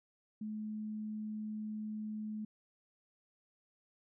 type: tone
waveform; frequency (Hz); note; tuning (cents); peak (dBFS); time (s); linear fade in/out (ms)
sine; 214.3; A3; -45; -38; 0.41-2.45; 5
effects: none